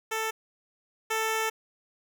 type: tone pair in turn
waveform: 10% pulse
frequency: 442.3 / 442.3 Hz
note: A4 / A4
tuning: +9 / +9 cents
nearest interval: unison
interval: 0 cents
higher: neither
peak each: -20 / -18 dBFS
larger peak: second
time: 0.11-0.31 / 1.1-1.5 s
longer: second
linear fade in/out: 10 ms
effects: none